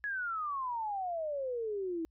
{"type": "exponential sweep", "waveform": "sine", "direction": "down", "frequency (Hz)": [1702, 319], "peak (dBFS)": -33, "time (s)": [0.04, 2.05], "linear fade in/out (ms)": 0, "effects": ["added 60 Hz sine -67 dBFS peak until 2.1 s"]}